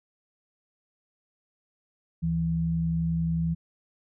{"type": "tone pair together", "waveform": "sine", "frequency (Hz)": [73.42, 164.82], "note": ["D2", "E3"], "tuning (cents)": [0, 0], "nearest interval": "octave + major second", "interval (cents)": 1400, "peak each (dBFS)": [-33, -24], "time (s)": [2.22, 3.55], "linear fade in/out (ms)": 20, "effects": []}